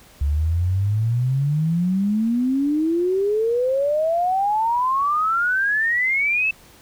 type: exponential sweep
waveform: sine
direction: up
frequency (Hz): 69.3 to 2653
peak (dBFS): -17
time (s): 0.21-6.51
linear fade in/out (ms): 5
effects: pink hiss -49 dBFS RMS until 6.81 s